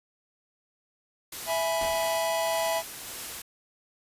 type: noise with tremolo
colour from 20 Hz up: white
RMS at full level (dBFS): -37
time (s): 1.32-3.42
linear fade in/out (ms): 5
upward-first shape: sine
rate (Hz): 1.7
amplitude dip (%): 30
type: chord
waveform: square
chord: E major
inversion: none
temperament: equal with one note detuned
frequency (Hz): 659.3 / 837.4 / 987.8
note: E5 / G#5 / B5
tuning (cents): 0 / +14 / 0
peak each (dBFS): -28 / -33 / -34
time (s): 1.46-2.83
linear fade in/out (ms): 50
type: noise with exponential decay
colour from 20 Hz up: pink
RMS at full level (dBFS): -37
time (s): 1.81-2.37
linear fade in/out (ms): 1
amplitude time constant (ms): 120
effects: resampled to 32000 Hz